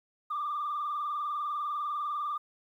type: tone with vibrato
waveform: sine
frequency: 1185 Hz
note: D6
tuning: 15 cents sharp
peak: -29 dBFS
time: 0.3-2.38 s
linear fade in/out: 10 ms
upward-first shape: triangle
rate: 20 Hz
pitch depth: 80 cents each way
effects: tanh soft clip ceiling -27 dBFS + 11-bit